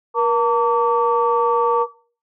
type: tone cluster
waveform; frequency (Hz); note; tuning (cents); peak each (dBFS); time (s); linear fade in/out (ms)
sine; 475 / 906 / 1151; A#4 / A#5 / D6; +33 / -50 / -35; -18; 0.14-1.87; 50
effects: noise-tail reverb RT60 0.4 s tail -19 dB re dry + tanh soft clip ceiling -4 dBFS